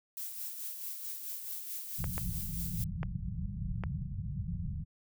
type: noise with tremolo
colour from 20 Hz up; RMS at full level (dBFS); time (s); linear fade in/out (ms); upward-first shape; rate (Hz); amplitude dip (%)
violet; -39; 0.17-2.84; 0; sine; 4.6; 45
type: low-pass noise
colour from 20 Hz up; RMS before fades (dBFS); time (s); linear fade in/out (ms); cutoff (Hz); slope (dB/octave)
white; -37; 1.98-4.85; 20; 190; 96
type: clicks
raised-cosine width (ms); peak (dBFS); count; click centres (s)
0.5; -23; 4; 2.042 / 2.18 / 3.031 / 3.837
effects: none